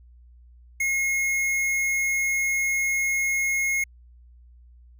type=tone with hard clipping; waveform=sine; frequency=2160 Hz; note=C#7; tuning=45 cents flat; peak=-23 dBFS; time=0.8-3.84 s; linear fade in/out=5 ms; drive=15 dB; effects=added 60 Hz sine -48 dBFS peak until 4.99 s